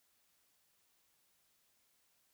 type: silence
effects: white hiss -75 dBFS RMS until 2.33 s